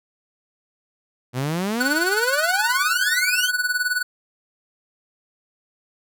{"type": "exponential sweep", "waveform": "sawtooth", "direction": "up", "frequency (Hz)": [120, 3322], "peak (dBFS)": -18, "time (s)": [1.33, 3.51], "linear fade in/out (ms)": 50}
{"type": "tone with tremolo", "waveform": "square", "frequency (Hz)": 1480, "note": "F#6", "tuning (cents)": 0, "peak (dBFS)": -18, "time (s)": [1.8, 4.03], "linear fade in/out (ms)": 10, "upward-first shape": "sine", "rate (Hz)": 19, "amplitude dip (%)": 75}
{"effects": []}